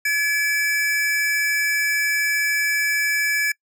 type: tone pair together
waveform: square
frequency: 1700 / 2313 Hz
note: G#6 / D7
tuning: +40 / -27 cents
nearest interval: perfect fourth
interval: 533 cents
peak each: -22 dBFS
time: 0.05-3.52 s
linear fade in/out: 5 ms
effects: noise-tail reverb RT60 0.1 s tail -26 dB re dry